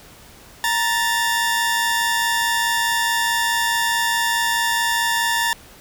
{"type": "tone pair together", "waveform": "sawtooth", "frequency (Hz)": [932.3, 1759.9], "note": ["A#5", "A6"], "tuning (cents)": [0, 0], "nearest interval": "major seventh", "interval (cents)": 1100, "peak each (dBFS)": -17, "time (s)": [0.64, 5.53], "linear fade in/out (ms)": 0, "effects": ["pink hiss -45 dBFS RMS until 5.8 s"]}